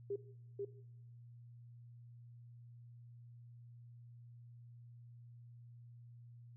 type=tone with echo; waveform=sine; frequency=401.2 Hz; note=G4; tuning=40 cents sharp; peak=-37 dBFS; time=0.1-0.16 s; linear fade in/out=5 ms; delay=490 ms; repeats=1; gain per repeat=-2 dB; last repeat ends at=0.65 s; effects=noise-tail reverb RT60 0.8 s tail -17 dB re dry + added 119 Hz sine -54 dBFS peak until 6.56 s